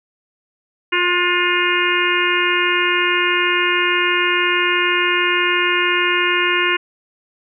harmonic tone with a mistuned harmonic, 353.8 Hz, F4, 23 cents sharp, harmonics 1 / 3 / 4 / 5 / 6 / 7 / 8, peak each -22 / -22 / -22 / -22 / -22 / -22 / -22 dBFS, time 0.92-6.77 s, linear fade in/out 10 ms, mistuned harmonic 4, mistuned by +30 cents, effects none

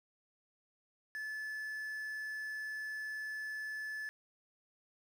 triangle tone with quantisation, 1731 Hz, A6, 29 cents flat, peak -37 dBFS, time 1.15-4.09 s, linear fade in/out 0 ms, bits 10, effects none

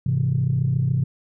sine chord, Ab augmented, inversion none, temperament equal, 103.83 / 130.81 / 164.81 Hz, Ab2 / C3 / E3, 0 / 0 / 0 cents, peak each -25 / -19 / -25 dBFS, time 0.06-1.04 s, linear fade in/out 5 ms, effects tanh soft clip ceiling -11 dBFS

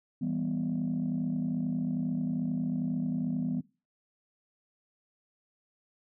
sine chord, E minor, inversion none, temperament just, 164.81 / 197.78 / 247.2 Hz, E3 / G3 / B3, 0 / +16 / +2 cents, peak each -33 / -34 / -30 dBFS, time 0.21-3.61 s, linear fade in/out 10 ms, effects noise-tail reverb RT60 0.3 s tail -19 dB re dry + tanh soft clip ceiling -23 dBFS

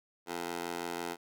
15% pulse tone with high-pass filter, 86 Hz, F2, 26 cents flat, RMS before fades -38 dBFS, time 0.26-1.17 s, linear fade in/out 50 ms, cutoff 460 Hz, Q 1.3, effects none

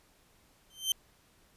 sawtooth tone with exponential growth, 3109 Hz, G7, 15 cents flat, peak -20 dBFS, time 0.7-0.92 s, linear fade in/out 2 ms, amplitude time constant 46 ms, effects pink hiss -65 dBFS RMS until 1.56 s + resampled to 32000 Hz

